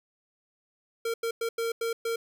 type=tone bursts at uneven times; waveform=square; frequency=459.5 Hz; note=A#4; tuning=25 cents flat; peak=-28 dBFS; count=6; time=1.05-1.14 / 1.23-1.31 / 1.41-1.49 / 1.58-1.72 / 1.81-1.93 / 2.05-2.16 s; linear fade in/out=5 ms; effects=none